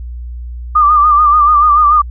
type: tone with vibrato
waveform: sine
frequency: 1198 Hz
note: D6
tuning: 34 cents sharp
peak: -5 dBFS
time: 0.75-2.02 s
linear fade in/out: 10 ms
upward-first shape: sine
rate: 6.9 Hz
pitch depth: 59 cents each way
effects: added 60 Hz sine -22 dBFS peak until 2.1 s